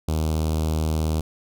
sawtooth tone with notch filter, 78.5 Hz, D#2, 16 cents sharp, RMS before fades -23 dBFS, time 0.08-1.21 s, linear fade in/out 5 ms, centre 1800 Hz, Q 0.68, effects none

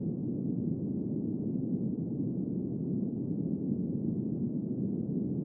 pink band-pass noise, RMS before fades -33 dBFS, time 0-5.44 s, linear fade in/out 10 ms, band 150 to 300 Hz, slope 24 dB/octave, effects none

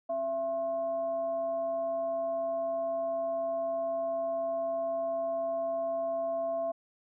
sine tone with frequency modulation, 669 Hz, E5, 25 cents sharp, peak -29 dBFS, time 0.09-6.72 s, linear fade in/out 10 ms, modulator 401 Hz, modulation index 0.31, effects none

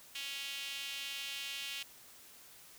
sawtooth tone with high-pass filter, 277.2 Hz, C#4, in tune, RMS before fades -42 dBFS, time 0.15-1.83 s, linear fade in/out 5 ms, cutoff 2900 Hz, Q 3.1, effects white hiss -57 dBFS RMS until 2.78 s

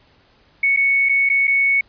sine tone with dropouts, 2217 Hz, C#7, in tune, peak -13 dBFS, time 0.63-1.81 s, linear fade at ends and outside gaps 5 ms, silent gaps 0.764-0.771 / 1.089-1.093 / 1.291-1.298 / 1.472-1.477 s, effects pink hiss -55 dBFS RMS until 1.88 s + resampled to 11025 Hz

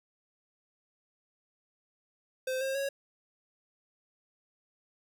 square tone with pitch steps, 518 / 534.7 / 552 Hz, C5 / C5 / C#5, -17 / +37 / -7 cents, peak -31 dBFS, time 2.47-2.89 s, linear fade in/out 5 ms, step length 140 ms, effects none

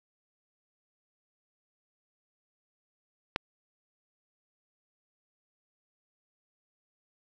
click, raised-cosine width 0.3 ms, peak -11 dBFS, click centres 3.361 s, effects none

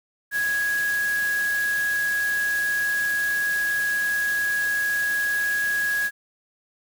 sine tone in noise, 1661.2 Hz, G#6, in tune, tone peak -21 dBFS, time 0.31-6.11 s, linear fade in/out 50 ms, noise white, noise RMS -35 dBFS, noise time 0.31-6.11 s, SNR +11 dB, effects none

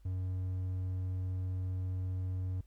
triangle tone, 92.5 Hz, F#2, in tune, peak -31 dBFS, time 0.05-2.61 s, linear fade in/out 5 ms, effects added 50 Hz sine -57 dBFS peak until 2.66 s + pink hiss -75 dBFS RMS until 2.66 s

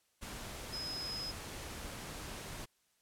sine tone in noise, 5090 Hz, D#8, 39 cents sharp, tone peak -39 dBFS, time 0.72-1.32 s, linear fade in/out 20 ms, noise pink, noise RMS -45 dBFS, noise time 0.21-2.66 s, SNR +3 dB, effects white hiss -75 dBFS RMS until 3.01 s + low-pass 12000 Hz 12 dB/octave

